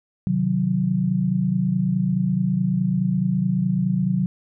sine chord, C diminished, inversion none, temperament equal, 130.81 / 155.56 / 185 Hz, C3 / Eb3 / Gb3, 0 / 0 / 0 cents, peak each -25 / -25 / -20 dBFS, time 0.27-4.26 s, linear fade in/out 0 ms, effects none

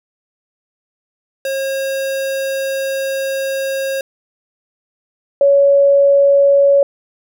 square / sine tone pair in turn, 540 / 560.4 Hz, C#5 / C#5, -45 / +19 cents, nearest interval minor second, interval 64 cents, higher second, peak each -18 / -7 dBFS, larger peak second, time 1.45-4.01 / 5.41-6.83 s, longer first, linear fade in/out 2 ms, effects none

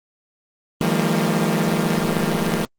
sawtooth tone cluster, 158.8 / 175 / 201.5 / 228.8 Hz, D#3 / F3 / G3 / A#3, +36 / +4 / +48 / -32 cents, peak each -19 dBFS, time 0.81-2.65 s, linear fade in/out 0 ms, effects Opus 24 kbps

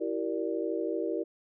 sine chord, E half-diminished seventh, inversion none, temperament equal with one note detuned, 329.6 / 382.4 / 466.2 / 587.3 Hz, E4 / G4 / Bb4 / D5, 0 / -43 / 0 / 0 cents, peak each -33 / -34 / -34 / -37 dBFS, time 0-1.24 s, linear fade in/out 20 ms, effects none

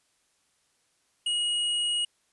triangle tone with hard clipping, 2891 Hz, F#7, 41 cents flat, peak -26 dBFS, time 1.26-2.05 s, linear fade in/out 5 ms, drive 17 dB, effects white hiss -70 dBFS RMS until 2.32 s + resampled to 24000 Hz

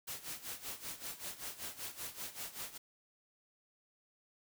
white noise with tremolo, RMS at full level -42 dBFS, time 0.07-2.78 s, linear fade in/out 10 ms, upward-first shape sine, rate 5.2 Hz, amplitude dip 80%, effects none

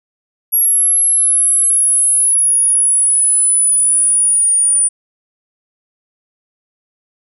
sine linear sweep, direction down, 11300 to 9400 Hz, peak -9 dBFS, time 0.52-4.89 s, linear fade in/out 20 ms, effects none

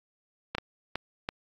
clicks, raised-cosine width 0.3 ms, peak -14 dBFS, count 4, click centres 0.55 / 0.583 / 0.956 / 1.289 s, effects AAC 48 kbps

